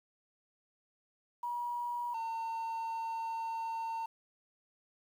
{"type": "tone pair in turn", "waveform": ["sine", "triangle"], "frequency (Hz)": [961, 907.1], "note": ["B5", "A#5"], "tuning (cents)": [-48, -47], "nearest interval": "minor second", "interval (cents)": 99, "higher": "first", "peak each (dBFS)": [-34, -33], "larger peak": "second", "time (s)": [[1.43, 2.14], [2.14, 4.06]], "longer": "second", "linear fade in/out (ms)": 5, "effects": ["10-bit"]}